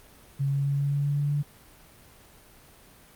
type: tone with pitch steps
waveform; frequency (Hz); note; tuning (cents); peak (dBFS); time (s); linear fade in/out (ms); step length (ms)
sine; 138.59 / 139.55 / 140.52 / 141.5 / 142.49 / 143.48 / 144.48 / 145.48; C#3 / C#3 / C#3 / C#3 / C#3 / D3 / D3 / D3; 0 / +12 / +24 / +36 / +48 / -40 / -28 / -16; -23; 0.39-1.43; 20; 130
effects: pink hiss -53 dBFS RMS until 3.15 s + Opus 32 kbps